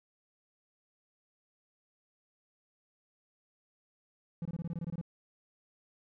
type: tone bursts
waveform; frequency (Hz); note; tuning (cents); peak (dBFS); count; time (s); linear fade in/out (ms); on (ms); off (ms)
triangle; 168.1; E3; +34; -32; 11; 4.42-5.013; 2; 33; 23
effects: none